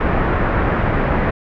pink low-pass noise, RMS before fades -17 dBFS, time 0-1.31 s, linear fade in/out 10 ms, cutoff 1900 Hz, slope 24 dB/octave, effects none

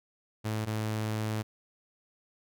sawtooth tone pair in turn, 108.6 / 108.6 Hz, A2 / A2, -22 / -22 cents, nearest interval unison, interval 0 cents, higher neither, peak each -26 dBFS, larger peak neither, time 0.44-0.66 / 0.66-1.43 s, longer second, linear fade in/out 20 ms, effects none

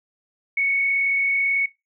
sine tone with frequency modulation, 2217 Hz, C#7, in tune, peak -18 dBFS, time 0.57-1.66 s, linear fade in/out 5 ms, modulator 38.2 Hz, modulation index 0.54, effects noise-tail reverb RT60 0.2 s tail -19 dB re dry

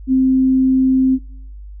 sine tone, 261.6 Hz, C4, in tune, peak -10 dBFS, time 0.07-1.19 s, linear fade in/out 50 ms, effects noise-tail reverb RT60 0.8 s tail -26 dB re dry + added 50 Hz sine -31 dBFS peak until 1.8 s

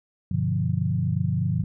sine chord, G dominant seventh, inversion none, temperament equal, 98 / 123.47 / 146.83 / 174.61 Hz, G2 / B2 / D3 / F3, 0 / 0 / 0 / 0 cents, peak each -27 dBFS, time 0.31-1.64 s, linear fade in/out 5 ms, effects none

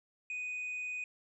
sine tone with hard clipping, 2489 Hz, D#7, in tune, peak -37 dBFS, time 0.3-1.04 s, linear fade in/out 2 ms, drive 2 dB, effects resampled to 24000 Hz

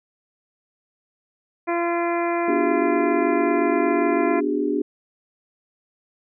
harmonic tone, 342.5 Hz, F4, 34 cents flat, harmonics 1 / 2 / 3 / 4 / 5 / 6 / 7, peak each -23 / -25 / -28 / -34 / -35 / -34 / -35 dBFS, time 1.67-4.41 s, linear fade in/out 20 ms
sine chord, G# half-diminished seventh, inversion first, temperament equal with one note detuned, 246.9 / 293.7 / 370 / 407.7 Hz, B3 / D4 / F#4 / G#4, 0 / 0 / 0 / -32 cents, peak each -28 / -23 / -27 / -25 dBFS, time 2.48-4.82 s, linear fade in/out 5 ms
effects none

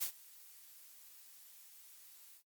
blue noise with ADSR envelope, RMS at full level -35 dBFS, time 0-2.43 s, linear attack 26 ms, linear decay 85 ms, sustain -23 dB, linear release 80 ms, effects noise-tail reverb RT60 0.1 s tail -18 dB re dry + Opus 48 kbps

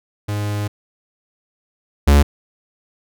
45% pulse tone pair in turn, 103.7 / 71.5 Hz, G#2 / D2, -2 / -46 cents, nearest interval tritone, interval 644 cents, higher first, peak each -20 / -8 dBFS, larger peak second, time 0.28-0.68 / 2.07-2.23 s, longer first, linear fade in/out 10 ms, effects none

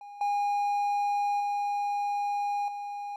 triangle tone with level steps, 816 Hz, G#5, 31 cents flat, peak -40 / -23 / -25 / -32 dBFS, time 0.01-3.16 s, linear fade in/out 2 ms, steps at 0.21 / 1.4 / 2.68 s, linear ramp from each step 2 ms, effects none

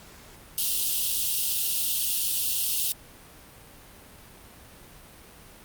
white high-pass noise, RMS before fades -26 dBFS, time 0.58-2.92 s, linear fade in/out 0 ms, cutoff 2700 Hz, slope 96 dB/octave, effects pink hiss -49 dBFS RMS until 5.64 s + Opus 48 kbps

